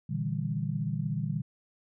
sine chord, E half-diminished seventh, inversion second, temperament just, 118.67 / 148.33 / 164.81 / 197.78 Hz, Bb2 / D3 / E3 / G3, +31 / +18 / 0 / +16 cents, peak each -35 / -32 / -35 / -36 dBFS, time 0.09-1.42 s, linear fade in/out 10 ms, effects none

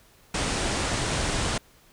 pink low-pass noise, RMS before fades -27 dBFS, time 0.34-1.58 s, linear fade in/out 5 ms, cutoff 9600 Hz, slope 96 dB/octave, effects pink hiss -57 dBFS RMS until 1.92 s

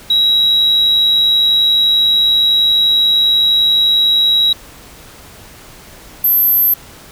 sine tone pair in turn, 3863 / 12264 Hz, B7 / G9, -39 / -39 cents, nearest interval octave + minor sixth, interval 2000 cents, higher second, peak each -7 dBFS, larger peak neither, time 0.1-4.53 / 6.24-6.74 s, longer first, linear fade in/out 5 ms, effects tanh soft clip ceiling -6 dBFS + pink hiss -38 dBFS RMS until 7.11 s

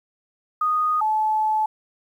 sine tone pair in turn, 1239 / 864.9 Hz, D#6 / A5, -8 / -30 cents, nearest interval tritone, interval 622 cents, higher first, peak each -18 dBFS, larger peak neither, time 0.61-1.01 / 1.01-1.66 s, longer second, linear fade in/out 5 ms, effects 9-bit

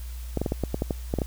clicks, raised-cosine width 2 ms, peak -12 dBFS, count 11, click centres 0.373 / 0.416 / 0.462 / 0.521 / 0.637 / 0.744 / 0.821 / 0.908 / 1.139 / 1.187 / 1.218 s, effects added 60 Hz sine -33 dBFS peak until 1.26 s + white hiss -49 dBFS RMS until 1.26 s

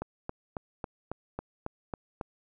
click train, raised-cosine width 1 ms, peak -20 dBFS, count 9, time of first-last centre 0.02-2.212 s, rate 3.65 Hz, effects none

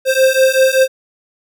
square beating tone pair, 523.3 / 528.5 Hz, C5 / C5, 0 / +17 cents, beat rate 5.2 Hz, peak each -13 dBFS, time 0.05-0.88 s, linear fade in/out 50 ms, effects none

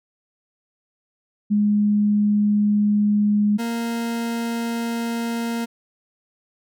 sine / 40% pulse tone pair in turn, 207.7 / 232.4 Hz, G#3 / A#3, 0 / -5 cents, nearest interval major second, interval 195 cents, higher second, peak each -15 / -22 dBFS, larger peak first, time 1.5-3.58 / 3.58-5.66 s, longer neither, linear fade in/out 20 ms, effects none

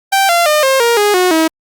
sawtooth tone with pitch steps, 781 / 687.8 / 605.7 / 533.4 / 469.8 / 413.7 / 364.3 / 320.9 Hz, G5 / F5 / D#5 / C5 / A#4 / G#4 / F#4 / E4, -7 / -27 / -47 / +33 / +13 / -7 / -27 / -46 cents, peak -5 dBFS, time 0.12-1.48 s, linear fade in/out 10 ms, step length 170 ms, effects Opus 48 kbps

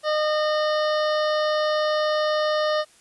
harmonic tone with a mistuned harmonic, 611 Hz, D#5, 32 cents flat, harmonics 1 / 2 / 3 / 5 / 6 / 7 / 8 / 9, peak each -21 / -27 / -31 / -35 / -37 / -38 / -39 / -40 dBFS, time 0.03-2.85 s, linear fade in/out 50 ms, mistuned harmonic 5, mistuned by -40 cents, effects white hiss -55 dBFS RMS until 3 s + resampled to 24000 Hz

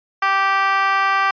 10% pulse tone with high-pass filter, 390 Hz, G4, 9 cents flat, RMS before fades -17 dBFS, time 0.22-1.31 s, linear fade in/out 5 ms, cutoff 1000 Hz, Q 2.7, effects resampled to 11025 Hz

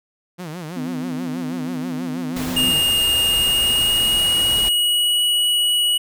sawtooth tone with vibrato, 166.5 Hz, E3, 18 cents sharp, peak -25 dBFS, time 0.38-2.82 s, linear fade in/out 20 ms, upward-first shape sine, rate 6.2 Hz, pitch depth 170 cents each way
sine tone, 254.6 Hz, C4, 47 cents flat, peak -24 dBFS, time 0.76-2.72 s, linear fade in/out 10 ms
pink noise, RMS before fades -29 dBFS, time 2.36-4.69 s, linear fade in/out 5 ms
square tone with pitch glide, 2837 to 2924 Hz, F7 to F#7, +27 to -21 cents, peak -16 dBFS, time 2.56-5.98 s, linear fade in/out 10 ms, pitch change +52 cents, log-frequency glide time 3.25-5.21 s
effects none

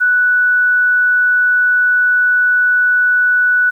sine tone, 1480 Hz, F#6, in tune, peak -9 dBFS, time 0-3.71 s, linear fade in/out 20 ms, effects 8-bit

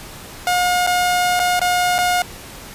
sawtooth tone with dropouts, 717 Hz, F5, 45 cents sharp, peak -11 dBFS, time 0.47-2.22 s, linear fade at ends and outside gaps 1 ms, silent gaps 0.866-0.873 / 1.394-1.399 / 1.594-1.615 / 1.982-1.987 s, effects pink hiss -36 dBFS RMS until 2.74 s + resampled to 32000 Hz

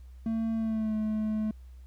triangle tone with pitch glide, 224.6 to 215.7 Hz, A3 to A3, +36 to -34 cents, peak -25 dBFS, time 0.26-1.51 s, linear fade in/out 2 ms, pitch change -70 cents, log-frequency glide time 0.56-0.95 s, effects added 63 Hz sine -45 dBFS peak until 1.86 s + pink hiss -69 dBFS RMS until 1.86 s

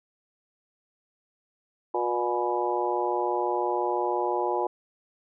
harmonic tone with a mistuned harmonic, 120 Hz, B2, 49 cents flat, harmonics 3 / 4 / 5 / 6 / 7 / 8, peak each -29 / -32 / -33 / -35 / -29 / -32 dBFS, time 1.94-4.67 s, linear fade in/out 5 ms, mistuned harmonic 8, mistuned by +46 cents, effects none

